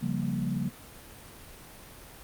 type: chord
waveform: sine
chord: G half-diminished seventh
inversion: second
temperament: equal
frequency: 138.59 / 174.61 / 196 / 233.1 Hz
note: Db3 / F3 / G3 / Bb3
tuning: 0 / 0 / 0 / 0 cents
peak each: -33 dBFS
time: 0.01-0.7 s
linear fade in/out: 20 ms
effects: pink hiss -48 dBFS RMS until 2.23 s + Opus 32 kbps